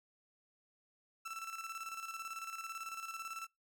30% pulse tone with tremolo, 1331 Hz, E6, 16 cents sharp, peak -38 dBFS, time 1.25-3.47 s, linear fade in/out 10 ms, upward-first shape square, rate 18 Hz, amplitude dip 55%, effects noise-tail reverb RT60 0.2 s tail -26 dB re dry

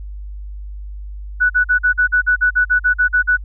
sine tone bursts, 1480 Hz, F#6, in tune, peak -10 dBFS, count 14, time 1.4-3.372 s, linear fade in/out 20 ms, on 100 ms, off 44 ms, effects added 50 Hz sine -27 dBFS peak until 3.44 s

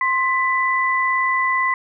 sine tone pair together, 1053 / 1991 Hz, C6 / B6, +11 / +14 cents, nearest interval major seventh, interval 1103 cents, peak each -19 dBFS, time 0.01-1.74 s, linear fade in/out 2 ms, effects none

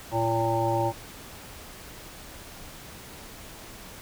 harmonic tone, 113.9 Hz, A#2, 40 cents flat, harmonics 1 / 3 / 5 / 7 / 8, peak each -29 / -29 / -29 / -29 / -29 dBFS, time 0.11-0.93 s, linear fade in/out 50 ms, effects pink hiss -44 dBFS RMS until 4.01 s

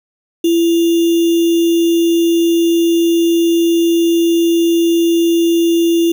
sine tone with sample-and-hold, 336.6 Hz, E4, 36 cents sharp, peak -9 dBFS, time 0.44-6.12 s, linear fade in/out 5 ms, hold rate 3150 Hz, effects none

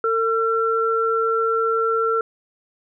sine tone pair together, 451.8 / 1354 Hz, A4 / E6, +46 / +46 cents, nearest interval octave + perfect fifth, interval 1900 cents, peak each -20 dBFS, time 0.04-2.21 s, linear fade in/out 2 ms, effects none

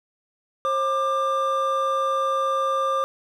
triangle tone pair together, 536 / 1190.5 Hz, C5 / D6, +42 / +23 cents, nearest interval octave + major second, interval 1381 cents, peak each -23 / -20 dBFS, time 0.65-3.04 s, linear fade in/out 0 ms, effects none

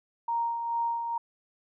sine tone with tremolo, 932.3 Hz, A#5, in tune, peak -25 dBFS, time 0.28-1.18 s, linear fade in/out 5 ms, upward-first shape sine, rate 2.3 Hz, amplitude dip 45%, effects none

